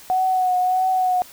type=tone with vibrato; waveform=sine; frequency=740 Hz; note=F#5; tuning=in tune; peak=-16 dBFS; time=0.1-1.22 s; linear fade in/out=0 ms; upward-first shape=triangle; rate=1.6 Hz; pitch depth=31 cents each way; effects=white hiss -44 dBFS RMS until 1.32 s